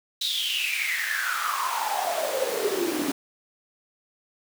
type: noise with high-pass filter sweep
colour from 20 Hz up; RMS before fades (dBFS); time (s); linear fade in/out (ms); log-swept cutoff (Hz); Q
pink; -27; 0.21-3.12; 5; 3900 to 270; 9.8
effects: none